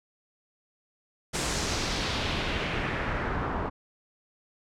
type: noise with low-pass filter sweep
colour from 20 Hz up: pink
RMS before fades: -30 dBFS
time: 1.33-3.7 s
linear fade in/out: 20 ms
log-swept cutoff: 8300 to 1100 Hz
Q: 1.6
effects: none